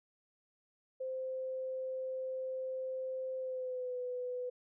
sine tone with pitch glide, 520 to 498 Hz, C5 to B4, -11 to +14 cents, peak -36 dBFS, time 1-4.5 s, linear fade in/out 10 ms, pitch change -75 cents, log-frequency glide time 3.38-3.98 s, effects none

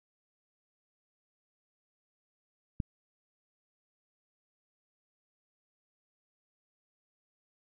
click, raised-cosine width 5 ms, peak -19 dBFS, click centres 2.802 s, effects none

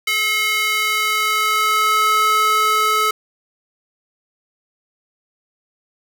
square tone with high-pass filter sweep, 430.3 Hz, A4, 39 cents flat, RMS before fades -17 dBFS, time 0.07-3.11 s, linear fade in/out 5 ms, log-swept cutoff 2200 to 980 Hz, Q 2.4, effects none

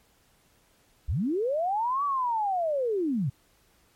sine linear two-way sweep, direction up then down, 45.87 to 1162 to 114.2 Hz, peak -24 dBFS, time 1.08-3.3 s, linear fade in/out 10 ms, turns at 2.04 s, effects pink hiss -64 dBFS RMS until 3.95 s + MP3 64 kbps

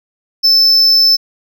triangle tone, 5274 Hz, E8, in tune, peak -5 dBFS, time 0.43-1.17 s, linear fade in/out 20 ms, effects none

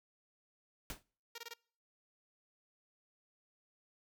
pink noise with exponential decay, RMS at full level -39 dBFS, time 0.9-1.03 s, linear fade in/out 1 ms, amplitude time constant 27 ms
5% pulse tone bursts, 466.2 Hz, A#4, in tune, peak -33 dBFS, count 4, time 1.35-1.538 s, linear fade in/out 5 ms, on 32 ms, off 20 ms
effects noise-tail reverb RT60 0.5 s tail -26 dB re dry

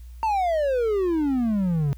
triangle exponential sweep, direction down, 914 to 135.7 Hz, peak -18 dBFS, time 0.23-1.93 s, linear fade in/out 0 ms, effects added 60 Hz sine -38 dBFS peak until 1.97 s + white hiss -61 dBFS RMS until 1.97 s

